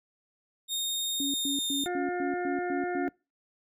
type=tone with pitch glide; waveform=sawtooth; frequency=3691 to 3640 Hz; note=A#7 to A#7; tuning=-18 to -42 cents; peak=-26 dBFS; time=0.68-1.88 s; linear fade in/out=50 ms; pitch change=-24 cents; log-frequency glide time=1.22-1.73 s
type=tone bursts; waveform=sine; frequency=280 Hz; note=C#4; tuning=18 cents sharp; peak=-30 dBFS; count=8; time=1.2-3.09 s; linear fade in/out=2 ms; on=140 ms; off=110 ms
type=harmonic tone; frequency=356.2 Hz; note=F4; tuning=34 cents sharp; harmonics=1 / 2 / 4 / 5 / 6; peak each=-31 / -34 / -39 / -43 / -46 dBFS; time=1.86-3.08 s; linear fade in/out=0 ms
effects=noise-tail reverb RT60 0.3 s tail -26 dB re dry